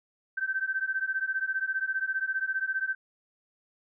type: beating tone pair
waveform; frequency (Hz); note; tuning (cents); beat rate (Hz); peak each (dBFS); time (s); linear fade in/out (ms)
sine; 1543 / 1558; G6 / G6; -28 / -11; 15; -30 / -31; 0.37-2.95; 10
effects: none